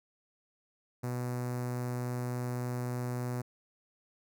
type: tone with notch filter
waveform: sawtooth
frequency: 123.47 Hz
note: B2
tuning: in tune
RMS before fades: -35 dBFS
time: 1.03-3.42 s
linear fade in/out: 10 ms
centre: 3200 Hz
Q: 0.63
effects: none